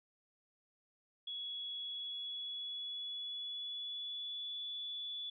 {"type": "tone with pitch glide", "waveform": "sine", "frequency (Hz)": [3364, 3443], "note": ["G#7", "A7"], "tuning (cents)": [22, -38], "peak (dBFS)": -40, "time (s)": [1.27, 5.3], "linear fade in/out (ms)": 5, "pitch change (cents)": 40, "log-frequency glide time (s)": [1.78, 4.65], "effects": []}